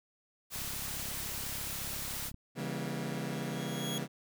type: noise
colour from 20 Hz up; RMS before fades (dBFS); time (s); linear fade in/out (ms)
white; -39; 0.5-2.32; 50
type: click train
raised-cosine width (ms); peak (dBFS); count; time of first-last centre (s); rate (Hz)
5; -35; 62; 0.56-2.344; 34.2
type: chord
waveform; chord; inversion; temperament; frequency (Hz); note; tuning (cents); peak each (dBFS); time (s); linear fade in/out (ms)
sawtooth; C# diminished seventh; none; just; 138.59 / 166.31 / 199.57 / 239.5; C#3 / E3 / G3 / Bb3; 0 / +16 / +31 / +47; -36 / -36 / -37 / -37; 2.55-4.08; 50
type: tone with exponential growth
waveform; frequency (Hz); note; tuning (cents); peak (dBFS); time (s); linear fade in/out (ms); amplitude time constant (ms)
sawtooth; 3322; G#7; 0; -32; 2.96-3.98; 0; 220
effects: none